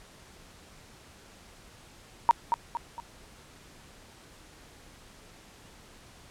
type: tone with echo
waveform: sine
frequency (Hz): 937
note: A#5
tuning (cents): +9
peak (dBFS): -14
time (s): 2.29-2.31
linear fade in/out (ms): 0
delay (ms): 230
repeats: 3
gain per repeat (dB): -7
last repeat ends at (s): 3
effects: pink hiss -53 dBFS RMS until 6.3 s + low-pass 10000 Hz 12 dB/octave